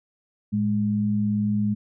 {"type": "tone pair together", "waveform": "sine", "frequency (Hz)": [110, 207.7], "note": ["A2", "G#3"], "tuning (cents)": [0, 0], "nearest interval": "major seventh", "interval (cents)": 1100, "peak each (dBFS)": [-27, -21], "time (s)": [0.52, 1.75], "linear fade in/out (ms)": 20, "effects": []}